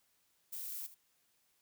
violet noise with echo, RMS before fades -43 dBFS, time 0.52-0.87 s, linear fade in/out 10 ms, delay 77 ms, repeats 1, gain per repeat -14 dB, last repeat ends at 0.947 s, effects white hiss -75 dBFS RMS until 1.61 s

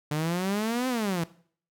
sawtooth exponential two-way sweep, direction up then down, 146.83 to 261.6 to 160.1 Hz, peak -22 dBFS, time 0.11-1.24 s, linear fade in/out 5 ms, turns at 0.88 s, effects noise-tail reverb RT60 0.5 s tail -18 dB re dry

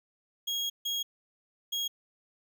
35% pulse tone bursts at uneven times, 3288 Hz, G#7, 18 cents flat, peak -28 dBFS, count 3, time 0.47-0.7 / 0.85-1.03 / 1.72-1.88 s, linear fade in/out 10 ms, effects none

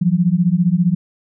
sine beating tone pair, 168.5 / 183.5 Hz, E3 / F#3, +38 / -14 cents, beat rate 15 Hz, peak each -15 dBFS, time 0.01-0.95 s, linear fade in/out 10 ms, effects none

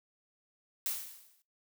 blue noise with exponential decay, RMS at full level -32 dBFS, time 0.86-1.42 s, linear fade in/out 0 ms, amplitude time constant 120 ms, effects noise-tail reverb RT60 0.2 s tail -18 dB re dry

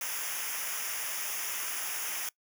white noise with comb filter, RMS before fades -35 dBFS, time 0.01-2.29 s, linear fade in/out 2 ms, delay 0.24 ms, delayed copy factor -0.9, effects noise-tail reverb RT60 0.1 s tail -22 dB re dry

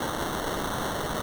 violet noise with sample-and-hold, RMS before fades -30 dBFS, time 0-1.22 s, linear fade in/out 5 ms, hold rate 2450 Hz, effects none

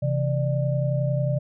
sine tone cluster, 132.7 / 163.8 / 593 Hz, C3 / E3 / D5, +25 / -11 / +17 cents, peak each -22 / -29 / -28 dBFS, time 0.02-1.39 s, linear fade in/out 10 ms, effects none

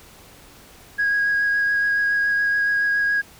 sine tone with vibrato, 1647 Hz, G#6, 15 cents flat, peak -16 dBFS, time 0.98-3.22 s, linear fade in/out 20 ms, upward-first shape sine, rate 7.1 Hz, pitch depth 11 cents each way, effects tanh soft clip ceiling -14 dBFS + pink hiss -47 dBFS RMS until 3.39 s

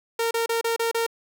sawtooth tone bursts, 460 Hz, A#4, 23 cents flat, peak -18 dBFS, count 6, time 0.19-1.065 s, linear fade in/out 5 ms, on 120 ms, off 31 ms, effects none

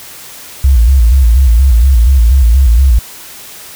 sine tone with vibrato, 61.74 Hz, B1, in tune, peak -3 dBFS, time 0.64-2.99 s, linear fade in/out 5 ms, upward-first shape square, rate 4.2 Hz, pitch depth 140 cents each way, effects white hiss -31 dBFS RMS until 3.75 s

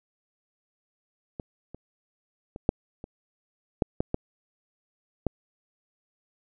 clicks, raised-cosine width 2 ms, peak -21 / -27 / -24 / -6 / -25 / -8 / -11 / -12 / -11 dBFS, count 9, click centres 1.398 / 1.746 / 2.561 / 2.691 / 3.041 / 3.822 / 4.005 / 4.144 / 5.267 s, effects none

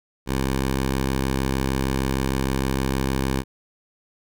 10% pulse tone, 66.5 Hz, C2, 29 cents sharp, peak -13 dBFS, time 0.26-3.44 s, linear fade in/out 50 ms, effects none

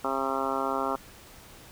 harmonic tone, 134.9 Hz, C#3, 47 cents flat, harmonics 2 / 3 / 4 / 5 / 6 / 7 / 8 / 9 / 10, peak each -35 / -35 / -35 / -35 / -35 / -35 / -35 / -35 / -35 dBFS, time 0.04-0.96 s, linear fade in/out 5 ms, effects pink hiss -50 dBFS RMS until 1.71 s

